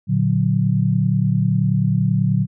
sine chord, Bb augmented, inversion none, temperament equal, 116.54 / 146.83 / 185 Hz, Bb2 / D3 / F#3, 0 / 0 / 0 cents, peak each -19 dBFS, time 0.07-2.47 s, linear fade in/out 50 ms, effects none

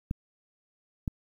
clicks, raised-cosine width 5 ms, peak -17 dBFS, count 2, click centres 0.111 / 1.078 s, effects 9-bit

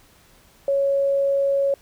sine tone, 554.4 Hz, C#5, in tune, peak -17 dBFS, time 0.68-1.74 s, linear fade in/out 2 ms, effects pink hiss -54 dBFS RMS until 1.81 s

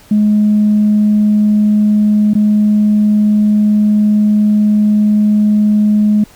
sine tone with dropouts, 210.3 Hz, G#3, 22 cents sharp, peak -6 dBFS, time 0.11-6.24 s, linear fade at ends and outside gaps 5 ms, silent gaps 2.336-2.351 s, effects tanh soft clip ceiling -3 dBFS + pink hiss -43 dBFS RMS until 6.35 s

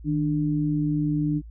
sine tone pair together, 155.56 / 296.2 Hz, D#3 / D4, 0 / +15 cents, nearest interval major seventh, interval 1115 cents, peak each -24 dBFS, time 0.04-1.42 s, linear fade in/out 50 ms, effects added 56 Hz sine -39 dBFS peak until 1.5 s

